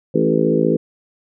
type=harmonic tone with a mistuned harmonic; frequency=55 Hz; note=A1; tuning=in tune; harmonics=3 / 4 / 5 / 6 / 7 / 8 / 9; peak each=-21 / -21 / -21 / -21 / -21 / -21 / -21 dBFS; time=0.14-0.77 s; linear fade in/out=10 ms; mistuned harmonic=7; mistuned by=+18 cents; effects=none